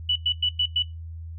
sine tone bursts, 2960 Hz, F#7, in tune, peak -19 dBFS, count 5, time 0.09-0.825 s, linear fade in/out 5 ms, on 67 ms, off 100 ms, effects noise-tail reverb RT60 0.2 s tail -18 dB re dry + added 82 Hz sine -34 dBFS peak until 1.38 s

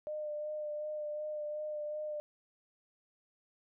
sine tone with vibrato, 603 Hz, D5, 46 cents sharp, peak -36 dBFS, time 0.07-2.2 s, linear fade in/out 0 ms, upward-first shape sine, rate 2.7 Hz, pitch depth 19 cents each way, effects none

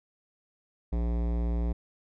sine tone with hard clipping, 58.27 Hz, A#1, in tune, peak -28 dBFS, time 0.92-1.73 s, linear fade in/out 10 ms, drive 18 dB, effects none

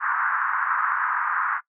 white band-pass noise, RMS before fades -24 dBFS, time 0-1.61 s, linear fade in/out 50 ms, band 1000 to 1600 Hz, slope 48 dB/octave, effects noise-tail reverb RT60 0.1 s tail -21 dB re dry

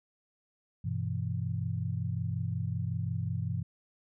sine chord, E minor, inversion first, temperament equal, 98 / 123.47 / 164.81 Hz, G2 / B2 / E3, 0 / 0 / 0 cents, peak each -34 / -34 / -36 dBFS, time 0.84-3.63 s, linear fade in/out 10 ms, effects none

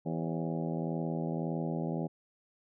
harmonic tone with a mistuned harmonic, 81.8 Hz, E2, 13 cents flat, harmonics 2 / 3 / 4 / 5 / 6 / 7 / 8 / 9 / 10, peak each -34 / -38 / -40 / -42 / -44 / -45 / -46 / -47 / -48 dBFS, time 0.05-2.08 s, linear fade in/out 20 ms, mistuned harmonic 6, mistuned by +85 cents, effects none

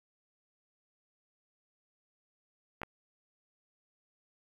clicks, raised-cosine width 0.5 ms, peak -23 dBFS, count 2, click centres 2.817 / 2.833 s, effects 9-bit

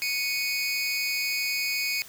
25% pulse tone pair together, 2217 / 2488 Hz, C#7 / D#7, 0 / -1 cents, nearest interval major second, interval 199 cents, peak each -25 dBFS, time 0.02-2.02 s, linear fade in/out 0 ms, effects white hiss -47 dBFS RMS until 2.08 s

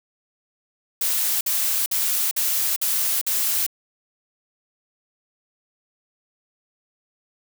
blue noise bursts, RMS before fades -22 dBFS, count 6, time 1.01-3.665 s, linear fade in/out 5 ms, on 400 ms, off 51 ms, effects none

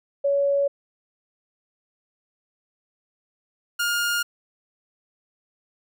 sine / sawtooth tone pair in turn, 562 / 1416.2 Hz, C#5 / F6, +24 / +24 cents, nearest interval octave + major third, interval 1600 cents, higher second, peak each -18 dBFS, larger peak neither, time 0.24-0.68 / 3.79-4.23 s, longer neither, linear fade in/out 10 ms, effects none

